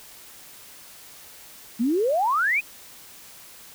sine exponential sweep, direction up, 216.7 to 2577 Hz, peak -19 dBFS, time 1.79-2.61 s, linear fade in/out 20 ms, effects white hiss -46 dBFS RMS until 3.74 s

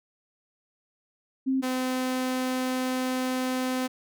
sine / sawtooth tone pair in turn, 264.5 / 256.4 Hz, C4 / C4, +19 / -35 cents, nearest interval minor second, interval 54 cents, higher first, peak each -22 dBFS, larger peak neither, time 1.46-1.62 / 1.62-3.88 s, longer second, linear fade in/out 20 ms, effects none

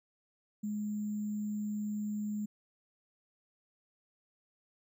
sine tone with sample-and-hold, 209.5 Hz, G#3, 15 cents sharp, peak -33 dBFS, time 0.63-2.46 s, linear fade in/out 10 ms, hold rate 7350 Hz, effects none

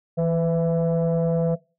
sine tone cluster, 164.3 / 503 / 663 Hz, E3 / B4 / E5, -5 / +32 / +10 cents, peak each -20 / -22 / -26 dBFS, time 0.17-1.56 s, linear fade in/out 20 ms, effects noise-tail reverb RT60 0.3 s tail -21 dB re dry + tanh soft clip ceiling -14 dBFS

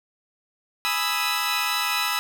15% pulse chord, E major seventh, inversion first, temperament equal, 830.6 / 987.8 / 1244.5 / 1318.5 Hz, G#5 / B5 / D#6 / E6, 0 / 0 / 0 / 0 cents, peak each -25 / -21 / -23 / -20 dBFS, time 0.85-2.19 s, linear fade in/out 0 ms, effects none

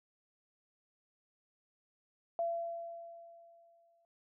sine tone with exponential decay, 677 Hz, E5, 46 cents sharp, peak -30 dBFS, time 2.39-4.05 s, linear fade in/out 1 ms, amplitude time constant 360 ms, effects none

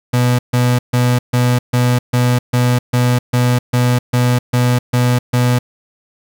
35% pulse tone bursts, 123.47 Hz, B2, in tune, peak -9 dBFS, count 14, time 0.13-5.59 s, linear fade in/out 10 ms, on 260 ms, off 140 ms, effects none

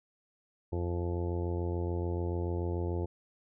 harmonic tone, 86.9 Hz, F2, 8 cents flat, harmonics 1 / 2 / 3 / 4 / 5 / 6 / 7 / 8 / 9 / 10, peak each -32 / -42 / -45 / -37 / -41 / -44 / -54 / -49 / -56 / -48 dBFS, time 0.72-3.06 s, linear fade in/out 10 ms, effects none

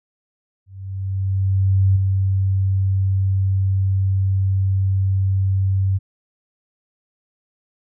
sine tone with ADSR envelope, 96.2 Hz, G2, 32 cents flat, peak -11 dBFS, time 0.66-5.99 s, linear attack 1300 ms, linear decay 6 ms, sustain -4 dB, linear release 25 ms, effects none

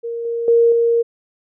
sine tone with level steps, 466.2 Hz, A#4, in tune, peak -22 / -19 / -9 / -12 dBFS, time 0.03-1.03 s, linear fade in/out 20 ms, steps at 0.25 / 0.48 / 0.72 s, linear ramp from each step 2 ms, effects none

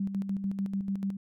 sine tone with tremolo, 196 Hz, G3, in tune, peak -27 dBFS, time 0-1.17 s, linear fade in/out 5 ms, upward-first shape square, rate 6.8 Hz, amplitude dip 55%, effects none

